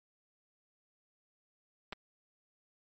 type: clicks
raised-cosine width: 0.3 ms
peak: -25 dBFS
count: 2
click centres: 1.925 / 1.93 s
effects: MP3 32 kbps